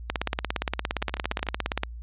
two click trains, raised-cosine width 0.3 ms, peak -9 / -19 dBFS, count 31 / 7, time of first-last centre 0.1-1.834 / 1.02-1.468 s, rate 17.3 / 13.4 Hz, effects added 58 Hz sine -36 dBFS peak until 2.02 s + resampled to 8000 Hz

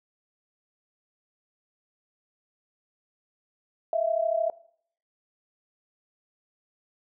sine tone pair together, 642 / 675.1 Hz, E5 / E5, -46 / +41 cents, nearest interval minor second, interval 87 cents, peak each -26 dBFS, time 3.93-4.5 s, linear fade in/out 2 ms, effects noise-tail reverb RT60 0.6 s tail -19 dB re dry

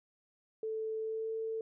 sine tone with pitch glide, 440 to 445.6 Hz, A4 to A4, 0 to +22 cents, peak -34 dBFS, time 0.63-1.61 s, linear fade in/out 2 ms, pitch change +22 cents, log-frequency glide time 0.99-1.33 s, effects none

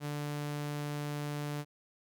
sawtooth tone, 146.83 Hz, D3, in tune, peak -31 dBFS, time 0-1.65 s, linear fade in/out 50 ms, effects none

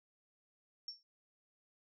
sine tone with exponential decay, 5460 Hz, F8, 40 cents flat, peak -38 dBFS, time 0.88-1.03 s, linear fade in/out 1 ms, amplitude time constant 32 ms, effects none

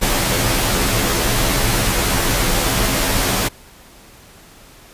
pink noise with comb filter, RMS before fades -17 dBFS, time 0.01-3.49 s, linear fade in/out 20 ms, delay 13 ms, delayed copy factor -0.75, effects pink hiss -44 dBFS RMS until 4.93 s + resampled to 32000 Hz

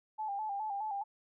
sine tone with vibrato, 830.6 Hz, G#5, in tune, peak -34 dBFS, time 0.18-1.04 s, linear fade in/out 20 ms, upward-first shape square, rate 4.8 Hz, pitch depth 69 cents each way, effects none

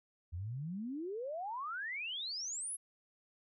sine exponential sweep, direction up, 80.3 to 11230 Hz, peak -38 dBFS, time 0.32-2.77 s, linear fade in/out 20 ms, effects none

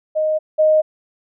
sine tone pair in turn, 621 / 621 Hz, D#5 / D#5, -3 / -3 cents, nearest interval unison, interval 0 cents, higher neither, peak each -15 / -10 dBFS, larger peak second, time 0.15-0.39 / 0.58-0.82 s, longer neither, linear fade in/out 20 ms, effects none

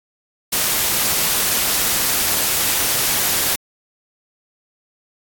white noise, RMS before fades -18 dBFS, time 0.52-3.56 s, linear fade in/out 10 ms, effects AAC 64 kbps

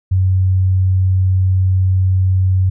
sine tone, 93.6 Hz, F#2, 20 cents sharp, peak -10 dBFS, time 0.11-2.7 s, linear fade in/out 10 ms, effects none

